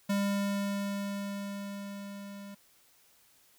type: tone with level ramp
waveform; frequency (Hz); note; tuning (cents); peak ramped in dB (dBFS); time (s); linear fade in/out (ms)
square; 200.3; G3; +38; -27 to -44; 0.09-2.55; 10
effects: white hiss -64 dBFS RMS until 3.58 s